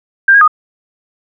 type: tone with pitch steps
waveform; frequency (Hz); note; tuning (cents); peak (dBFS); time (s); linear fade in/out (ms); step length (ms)
sine; 1587 / 1637 / 1235; G6 / G#6 / D#6; +21 / -25 / -13; -3; 0.28-0.478; 5; 66
effects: none